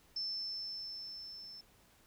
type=tone with level ramp; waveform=sine; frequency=5300 Hz; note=E8; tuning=9 cents sharp; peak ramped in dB=-35 to -48 dBFS; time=0.16-1.61 s; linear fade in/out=5 ms; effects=pink hiss -66 dBFS RMS until 2.06 s